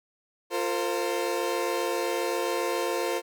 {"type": "chord", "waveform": "30% pulse", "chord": "F suspended fourth", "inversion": "none", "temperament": "equal with one note detuned", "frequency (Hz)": [349.2, 455.8, 523.3], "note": ["F4", "Bb4", "C5"], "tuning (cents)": [0, -39, 0], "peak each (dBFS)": -28, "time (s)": [0.5, 3.22], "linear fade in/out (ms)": 50, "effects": []}